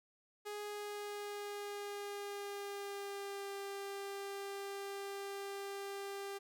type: tone with pitch glide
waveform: sawtooth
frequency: 415.3 to 397 Hz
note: G#4 to G4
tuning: 0 to +22 cents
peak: -38 dBFS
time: 0.45-6.39 s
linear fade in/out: 20 ms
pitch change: -78 cents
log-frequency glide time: 0.61-3.55 s
effects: none